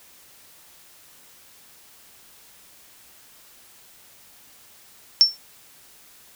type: tone with exponential decay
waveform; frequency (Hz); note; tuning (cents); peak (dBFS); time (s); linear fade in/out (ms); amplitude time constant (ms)
sine; 5420; E8; +47; -6; 5.21-5.37; 0; 33
effects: white hiss -51 dBFS RMS until 6.35 s